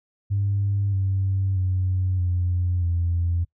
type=tone with pitch steps; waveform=sine; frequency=100 / 96.26 / 92.66 / 89.19 / 85.86 Hz; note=G2 / G2 / F#2 / F2 / F2; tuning=+35 / -31 / +3 / +37 / -29 cents; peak=-19 dBFS; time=0.3-3.45 s; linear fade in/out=20 ms; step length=630 ms; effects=noise-tail reverb RT60 0.1 s tail -23 dB re dry + tanh soft clip ceiling -15 dBFS